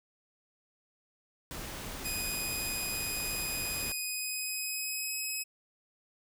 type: noise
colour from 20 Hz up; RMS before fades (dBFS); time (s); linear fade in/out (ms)
pink; -41; 1.51-3.92; 0
type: tone with pitch glide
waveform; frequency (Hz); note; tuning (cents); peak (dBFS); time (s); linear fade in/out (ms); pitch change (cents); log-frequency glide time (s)
10% pulse; 2489 to 2553; D#7 to D#7; 0 to +44; -25; 2.04-5.44; 20; +44; 3.86-5.22
effects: none